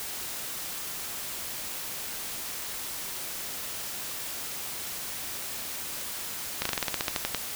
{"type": "slowing click train", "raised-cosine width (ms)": 0.2, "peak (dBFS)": -9, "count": 13, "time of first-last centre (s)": [6.62, 7.347], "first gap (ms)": 34, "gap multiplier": 1.1, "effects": ["white hiss -36 dBFS RMS until 7.55 s"]}